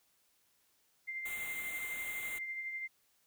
sine tone with tremolo, 2093 Hz, C7, in tune, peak -36 dBFS, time 1.07-2.88 s, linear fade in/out 20 ms, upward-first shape triangle, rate 12 Hz, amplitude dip 45%
white band-stop noise, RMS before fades -46 dBFS, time 1.25-2.39 s, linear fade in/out 10 ms, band 3900 to 6600 Hz, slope 96 dB/octave
effects white hiss -73 dBFS RMS until 3.26 s

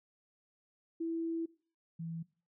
sine tone pair in turn, 330 / 165 Hz, E4 / E3, +2 / +2 cents, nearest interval octave, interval 1200 cents, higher first, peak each -33 / -38 dBFS, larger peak first, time 1-1.46 / 1.99-2.23 s, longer first, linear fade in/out 10 ms, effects noise-tail reverb RT60 0.4 s tail -21 dB re dry

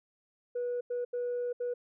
sine tone bursts at uneven times, 487.3 Hz, B4, 23 cents flat, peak -29 dBFS, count 4, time 0.55-0.81 / 0.9-1.05 / 1.13-1.53 / 1.6-1.74 s, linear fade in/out 10 ms, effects tanh soft clip ceiling -28 dBFS

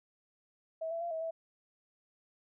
sine tone with pitch steps, 647 / 667 / 686 / 644 / 655 Hz, E5 / E5 / F5 / E5 / E5, -32 / +20 / -31 / -41 / -11 cents, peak -34 dBFS, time 0.81-1.31 s, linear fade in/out 10 ms, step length 100 ms, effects none

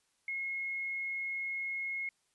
sine tone, 2164 Hz, C#7, 42 cents flat, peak -34 dBFS, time 0.28-2.09 s, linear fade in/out 2 ms, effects white hiss -75 dBFS RMS until 2.34 s + resampled to 24000 Hz

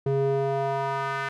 square tone with band-pass filter sweep, 137 Hz, C#3, 20 cents flat, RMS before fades -26 dBFS, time 0.06-1.29 s, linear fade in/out 5 ms, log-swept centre 320 to 1600 Hz, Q 2, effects none

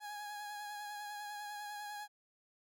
30% pulse tone with vibrato, 830 Hz, G#5, 1 cent flat, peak -40 dBFS, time 0-2.08 s, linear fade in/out 50 ms, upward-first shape triangle, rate 10 Hz, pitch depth 28 cents each way, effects none

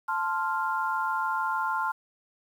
sine chord, F major, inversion first, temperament equal with one note detuned, 880 / 1046.5 / 1392.9 Hz, A5 / C6 / F6, 0 / 0 / -5 cents, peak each -30 dBFS, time 0.08-1.92 s, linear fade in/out 10 ms, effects 9-bit

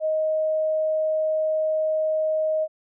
sine tone, 626 Hz, D#5, 10 cents sharp, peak -20 dBFS, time 0-2.68 s, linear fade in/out 50 ms, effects none

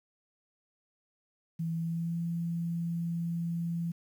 sine tone with pitch glide, 164.81 to 168.95 Hz, E3 to E3, 0 to +43 cents, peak -30 dBFS, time 1.59-3.92 s, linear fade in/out 10 ms, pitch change +43 cents, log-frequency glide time 1.75-2.18 s, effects 10-bit

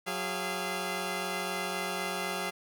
10% pulse tone cluster, 183.4 / 410.7 / 686 Hz, F#3 / G#4 / F5, -15 / -19 / -31 cents, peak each -28 dBFS, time 0.06-2.51 s, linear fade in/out 20 ms, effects none

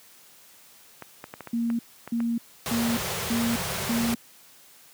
clicks, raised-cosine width 0.5 ms, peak -22 dBFS, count 11, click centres 1.023 / 1.241 / 1.339 / 1.407 / 1.473 / 1.702 / 2.076 / 2.204 / 2.748 / 2.975 / 3.512 s
sine tone bursts, 233.1 Hz, A#3, in tune, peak -23 dBFS, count 5, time 1.53-4.15 s, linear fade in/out 5 ms, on 260 ms, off 330 ms
pink band-stop noise, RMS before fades -29 dBFS, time 2.66-4.14 s, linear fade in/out 0 ms, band 210 to 360 Hz, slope 96 dB/octave
effects white hiss -53 dBFS RMS until 4.93 s + high-pass 100 Hz 12 dB/octave

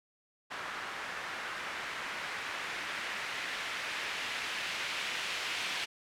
blue noise with low-pass filter sweep, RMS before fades -38 dBFS, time 0.5-5.86 s, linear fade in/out 20 ms, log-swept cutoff 1500 to 2700 Hz, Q 1.3, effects none

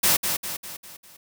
white noise with echo, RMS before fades -19 dBFS, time 0.03-0.17 s, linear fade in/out 10 ms, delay 200 ms, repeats 5, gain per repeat -6 dB, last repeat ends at 1.17 s, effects none

